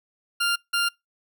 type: tone pair in turn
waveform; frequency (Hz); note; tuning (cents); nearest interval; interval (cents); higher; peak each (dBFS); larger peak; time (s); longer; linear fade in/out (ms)
20% pulse; 1396.9 / 1396.9; F6 / F6; 0 / 0; unison; 0; neither; -16; neither; 0.4-0.56 / 0.73-0.89; neither; 10
effects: noise-tail reverb RT60 0.2 s tail -26 dB re dry